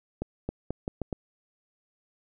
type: accelerating click train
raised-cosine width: 2 ms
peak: -17 dBFS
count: 6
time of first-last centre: 0.22-1.128 s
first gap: 270 ms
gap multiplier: 0.8
effects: none